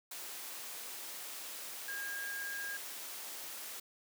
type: tone in noise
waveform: sine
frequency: 1623 Hz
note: G#6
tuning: 40 cents flat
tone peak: -39 dBFS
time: 1.88-2.77 s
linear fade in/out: 5 ms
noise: white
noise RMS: -45 dBFS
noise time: 0.11-3.8 s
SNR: +3 dB
effects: high-pass 300 Hz 12 dB/octave